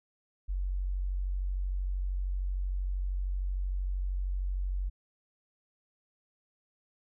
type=tone; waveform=sine; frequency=46.5 Hz; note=F#1; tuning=9 cents sharp; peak=-29 dBFS; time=0.48-4.9 s; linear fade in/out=20 ms; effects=none